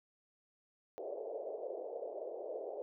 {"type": "band-pass noise", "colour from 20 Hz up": "pink", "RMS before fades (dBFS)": -43, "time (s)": [0.98, 2.82], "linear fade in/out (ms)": 0, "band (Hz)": [410, 650], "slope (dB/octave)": 48, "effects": []}